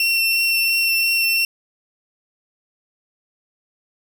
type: tone with vibrato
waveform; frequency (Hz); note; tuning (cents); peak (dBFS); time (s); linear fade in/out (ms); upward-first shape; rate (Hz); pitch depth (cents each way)
30% pulse; 2712; E7; +49; -13; 0-1.45; 2; triangle; 2.9; 10
effects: none